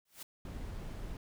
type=noise with exponential growth; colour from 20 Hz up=white; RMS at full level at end=-42 dBFS; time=0.05-0.23 s; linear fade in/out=5 ms; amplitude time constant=37 ms
type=noise; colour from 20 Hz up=brown; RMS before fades=-42 dBFS; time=0.45-1.17 s; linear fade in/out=2 ms
effects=none